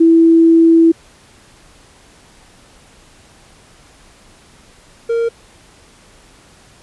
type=tone pair in turn; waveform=sine / triangle; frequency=329.6 / 463.3 Hz; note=E4 / A#4; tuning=0 / -11 cents; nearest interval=tritone; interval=589 cents; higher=second; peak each=-5 / -11 dBFS; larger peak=first; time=0-0.92 / 5.09-5.29 s; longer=first; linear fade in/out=10 ms; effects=pink hiss -46 dBFS RMS until 6.82 s + resampled to 24000 Hz